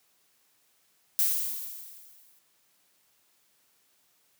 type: noise with exponential decay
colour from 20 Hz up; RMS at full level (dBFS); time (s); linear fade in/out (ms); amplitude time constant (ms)
violet; -23; 1.19-2.39; 0; 260
effects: white hiss -68 dBFS RMS until 4.39 s + high-pass 100 Hz 12 dB/octave